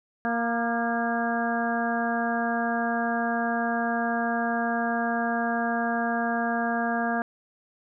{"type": "harmonic tone with a mistuned harmonic", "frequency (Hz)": 233.1, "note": "A#3", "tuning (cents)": 0, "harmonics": [1, 2, 3, 4, 5, 6, 7], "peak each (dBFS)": [-28, -35, -28, -37, -36, -37, -31], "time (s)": [0.25, 7.22], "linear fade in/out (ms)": 0, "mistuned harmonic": 5, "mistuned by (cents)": 36, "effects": []}